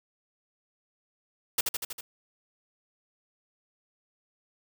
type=noise with echo; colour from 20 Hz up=white; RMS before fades=-25 dBFS; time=1.58-1.61 s; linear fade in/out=5 ms; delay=80 ms; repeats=5; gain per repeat=-3 dB; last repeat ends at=2.01 s; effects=none